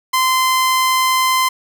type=tone; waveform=sawtooth; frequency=1035 Hz; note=C6; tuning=19 cents flat; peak=-9 dBFS; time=0.13-1.49 s; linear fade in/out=10 ms; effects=none